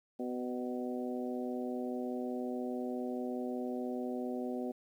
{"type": "harmonic tone with a mistuned harmonic", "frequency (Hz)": 124.8, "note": "B2", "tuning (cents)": 19, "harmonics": [2, 3, 4, 5, 6], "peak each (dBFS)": [-37, -41, -43, -45, -47], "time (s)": [0.19, 4.72], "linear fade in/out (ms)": 10, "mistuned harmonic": 5, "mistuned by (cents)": -29, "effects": ["11-bit"]}